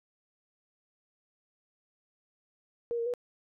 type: tone with pitch steps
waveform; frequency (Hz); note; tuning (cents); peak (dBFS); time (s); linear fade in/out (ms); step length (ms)
sine; 471.5 / 464.6 / 487.5; A#4 / A#4 / B4; +20 / -6 / -23; -29; 2.91-3.138; 0; 76
effects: none